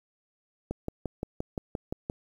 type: click train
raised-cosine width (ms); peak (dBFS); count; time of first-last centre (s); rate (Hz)
2; -18; 9; 0.71-2.099; 5.76
effects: 9-bit